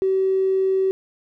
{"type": "tone with tanh clipping", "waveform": "triangle", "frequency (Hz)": 381.6, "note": "G4", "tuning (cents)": -47, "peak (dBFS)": -16, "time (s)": [0.02, 0.91], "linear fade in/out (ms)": 0, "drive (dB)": 2, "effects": []}